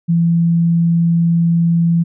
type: tone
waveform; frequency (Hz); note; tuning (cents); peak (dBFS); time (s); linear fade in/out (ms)
sine; 168.4; E3; +37; -10; 0.08-2.04; 20
effects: none